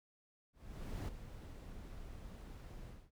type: noise with ADSR envelope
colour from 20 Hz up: brown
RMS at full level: -40 dBFS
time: 0.53-3.11 s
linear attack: 550 ms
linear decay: 12 ms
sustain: -10 dB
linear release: 240 ms
effects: none